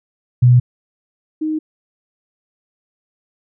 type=tone pair in turn; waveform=sine; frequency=123.47 / 311.1 Hz; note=B2 / D#4; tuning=0 / 0 cents; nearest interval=octave + major third; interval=1600 cents; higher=second; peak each=-6 / -17 dBFS; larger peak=first; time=0.42-0.6 / 1.41-1.59 s; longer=neither; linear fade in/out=10 ms; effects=none